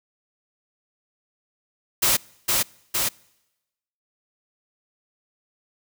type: noise with echo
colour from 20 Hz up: white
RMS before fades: -19 dBFS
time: 2.02-2.17 s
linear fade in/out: 10 ms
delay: 460 ms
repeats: 2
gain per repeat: -2 dB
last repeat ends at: 3.09 s
effects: noise-tail reverb RT60 1.0 s tail -26 dB re dry